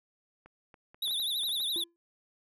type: clicks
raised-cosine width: 0.5 ms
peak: -38 dBFS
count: 9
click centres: 0.46 / 0.742 / 0.945 / 1.079 / 1.11 / 1.199 / 1.435 / 1.492 / 1.604 s
type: tone with vibrato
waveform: square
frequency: 3691 Hz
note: A#7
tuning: 18 cents flat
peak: -30 dBFS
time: 1.02-1.84 s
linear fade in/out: 5 ms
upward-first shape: triangle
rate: 12 Hz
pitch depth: 150 cents each way
type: tone with exponential decay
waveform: triangle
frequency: 340.8 Hz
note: F4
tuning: 42 cents flat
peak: -35 dBFS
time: 1.76-1.96 s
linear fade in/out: 0 ms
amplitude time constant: 42 ms
effects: none